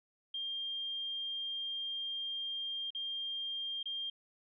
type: tone with dropouts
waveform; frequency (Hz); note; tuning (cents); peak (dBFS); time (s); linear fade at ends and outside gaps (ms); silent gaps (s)
sine; 3200; G7; +35; -36; 0.34-4.1; 5; 2.905-2.948 / 3.83-3.856
effects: none